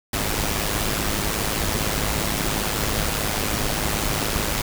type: noise with amplitude modulation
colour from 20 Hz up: pink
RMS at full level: -21 dBFS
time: 0.13-4.62 s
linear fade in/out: 5 ms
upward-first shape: sine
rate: 105 Hz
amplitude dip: 60%
effects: none